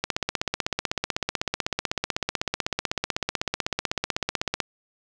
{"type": "click train", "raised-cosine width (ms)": 0.2, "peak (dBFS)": -7, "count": 74, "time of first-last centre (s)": [0.04, 4.603], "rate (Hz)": 16, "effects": []}